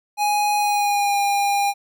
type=tone with pitch glide; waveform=square; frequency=830.6 to 806 Hz; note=G#5 to G5; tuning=0 to +48 cents; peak=-18 dBFS; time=0.17-1.74 s; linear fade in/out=50 ms; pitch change=-52 cents; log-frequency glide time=0.57-1.19 s; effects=none